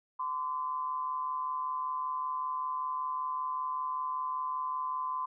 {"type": "tone pair together", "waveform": "sine", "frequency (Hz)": [1024, 1169.2], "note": ["C6", "D6"], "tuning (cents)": [-38, -8], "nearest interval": "major second", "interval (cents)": 230, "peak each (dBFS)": [-32, -40], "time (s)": [0.19, 5.26], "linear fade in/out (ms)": 10, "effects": []}